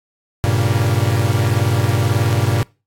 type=chord; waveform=45% pulse; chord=G diminished; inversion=none; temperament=equal; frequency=98 / 116.54 / 138.59 Hz; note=G2 / Bb2 / Db3; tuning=0 / 0 / 0 cents; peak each=-18 / -17 / -22 dBFS; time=0.44-2.63 s; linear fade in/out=0 ms; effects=noise-tail reverb RT60 0.3 s tail -24 dB re dry + AAC 64 kbps